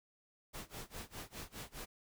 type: noise with tremolo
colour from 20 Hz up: pink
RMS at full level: -45 dBFS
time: 0.53-1.86 s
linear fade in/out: 20 ms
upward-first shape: sine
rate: 4.9 Hz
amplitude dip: 95%
effects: none